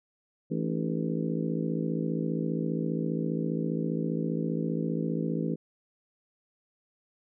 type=harmonic tone with a mistuned harmonic; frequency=55 Hz; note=A1; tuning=in tune; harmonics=3 / 4 / 5 / 6 / 7 / 8 / 9; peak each=-31 / -33 / -35 / -37 / -38 / -39 / -40 dBFS; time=0.5-5.56 s; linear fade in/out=20 ms; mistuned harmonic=6; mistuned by=-82 cents; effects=none